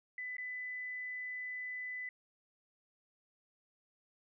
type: tone with dropouts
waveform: sine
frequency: 2000 Hz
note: B6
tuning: 21 cents sharp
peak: -39 dBFS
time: 0.18-2.09 s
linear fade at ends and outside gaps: 2 ms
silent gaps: 0.368-0.382 s
effects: none